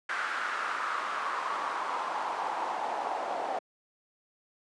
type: noise with band-pass filter sweep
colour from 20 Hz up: pink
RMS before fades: -33 dBFS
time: 0.09-3.59 s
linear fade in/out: 5 ms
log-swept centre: 1500 to 730 Hz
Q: 3.5
effects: high-pass 300 Hz 12 dB/octave + resampled to 22050 Hz